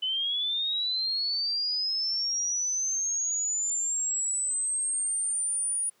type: linear sweep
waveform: sine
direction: up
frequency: 3002 to 9660 Hz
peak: -26 dBFS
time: 0.02-5.9 s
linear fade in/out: 10 ms
effects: pink hiss -66 dBFS RMS until 6 s + high-pass 300 Hz 12 dB/octave